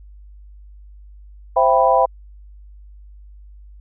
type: chord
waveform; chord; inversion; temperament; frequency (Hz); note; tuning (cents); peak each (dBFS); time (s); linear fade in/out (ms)
sine; C major seventh; none; equal with one note detuned; 523.3 / 667.7 / 784 / 987.8; C5 / E5 / G5 / B5; 0 / +22 / 0 / 0; -17; 1.56-2.06; 10
effects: added 50 Hz sine -39 dBFS peak until 3.8 s